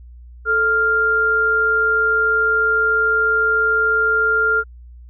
sine tone pair together, 440 / 1396.9 Hz, A4 / F6, 0 / 0 cents, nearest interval octave + minor sixth, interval 2000 cents, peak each -22 / -14 dBFS, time 0.45-4.64 s, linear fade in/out 50 ms, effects added 60 Hz sine -37 dBFS peak until 5.09 s

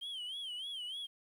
sine tone with vibrato, 3136 Hz, G7, in tune, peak -37 dBFS, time 0.01-1.07 s, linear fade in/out 20 ms, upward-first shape sine, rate 3.3 Hz, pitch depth 130 cents each way, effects tanh soft clip ceiling -38 dBFS + 11-bit

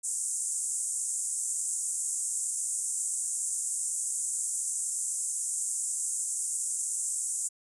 white band-pass noise, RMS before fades -32 dBFS, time 0.03-7.49 s, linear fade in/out 20 ms, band 7100 to 9400 Hz, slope 48 dB/octave, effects resampled to 24000 Hz

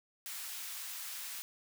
white high-pass noise, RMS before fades -43 dBFS, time 0.26-1.42 s, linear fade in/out 0 ms, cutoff 1200 Hz, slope 12 dB/octave, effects none

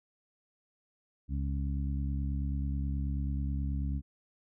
harmonic tone, 69.3 Hz, C#2, in tune, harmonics 1 / 2 / 3 / 4, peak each -31 / -37 / -41 / -43 dBFS, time 1.28-4.02 s, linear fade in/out 50 ms, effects none

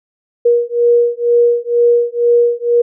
sine beating tone pair, 475.1 / 477.2 Hz, A#4 / A#4, +33 / +41 cents, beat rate 2.1 Hz, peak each -12 dBFS, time 0.45-2.82 s, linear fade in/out 10 ms, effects none

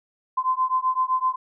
sine beating tone pair, 1027 / 1034.8 Hz, C6 / C6, -33 / -19 cents, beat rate 7.8 Hz, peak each -23 dBFS, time 0.37-1.36 s, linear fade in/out 10 ms, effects none

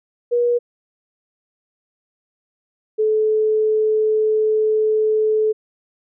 sine tone pair in turn, 480.7 / 432.6 Hz, B4 / A4, -47 / -29 cents, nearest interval major second, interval 182 cents, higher first, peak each -14 / -14 dBFS, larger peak neither, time 0.31-0.59 / 2.98-5.53 s, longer second, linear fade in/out 20 ms, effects none

